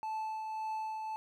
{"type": "tone with tremolo", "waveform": "triangle", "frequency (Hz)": 874, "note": "A5", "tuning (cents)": -12, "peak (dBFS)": -32, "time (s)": [0.03, 1.16], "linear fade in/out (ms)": 0, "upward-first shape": "triangle", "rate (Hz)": 1.8, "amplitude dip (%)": 35, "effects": []}